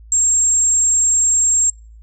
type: tone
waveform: sine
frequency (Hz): 7490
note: A#8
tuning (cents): +7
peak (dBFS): -12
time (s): 0.12-1.7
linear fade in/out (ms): 2
effects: noise-tail reverb RT60 0.4 s tail -26 dB re dry + added 55 Hz sine -38 dBFS peak until 2.02 s